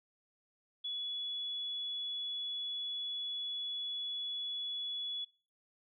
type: tone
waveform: sine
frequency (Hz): 3400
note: G#7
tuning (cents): +40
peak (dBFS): -36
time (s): 0.84-5.25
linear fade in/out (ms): 10
effects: noise-tail reverb RT60 0.4 s tail -25 dB re dry